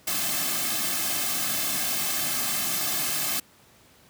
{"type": "noise with comb filter", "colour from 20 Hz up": "white", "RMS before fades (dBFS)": -27, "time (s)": [0.07, 3.4], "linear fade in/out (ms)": 5, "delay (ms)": 2.1, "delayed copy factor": -0.85, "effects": ["pink hiss -56 dBFS RMS until 4.09 s", "high-pass 80 Hz 12 dB/octave"]}